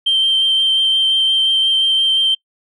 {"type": "tone with vibrato", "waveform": "sine", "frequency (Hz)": 3136, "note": "G7", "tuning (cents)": 0, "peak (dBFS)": -10, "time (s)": [0.06, 2.35], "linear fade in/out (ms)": 10, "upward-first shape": "triangle", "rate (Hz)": 5.7, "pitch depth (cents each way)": 13, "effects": ["noise-tail reverb RT60 0.1 s tail -26 dB re dry", "tanh soft clip ceiling -8 dBFS"]}